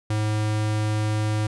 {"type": "tone", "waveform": "square", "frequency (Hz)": 107.1, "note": "A2", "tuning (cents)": -46, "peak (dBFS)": -22, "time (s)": [0.1, 1.47], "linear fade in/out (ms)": 5, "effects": ["resampled to 24000 Hz"]}